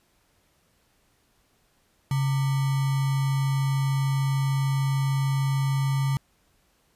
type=tone with sample-and-hold; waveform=sine; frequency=136.7 Hz; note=C#3; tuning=24 cents flat; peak=-21 dBFS; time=2.11-6.17 s; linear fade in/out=2 ms; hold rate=1050 Hz; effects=pink hiss -66 dBFS RMS until 6.95 s + resampled to 32000 Hz